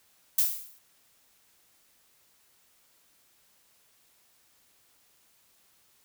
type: noise with exponential decay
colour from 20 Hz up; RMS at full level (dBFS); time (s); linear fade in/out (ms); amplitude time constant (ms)
violet; -20; 0.38-0.79; 5; 87
effects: white hiss -65 dBFS RMS until 6.04 s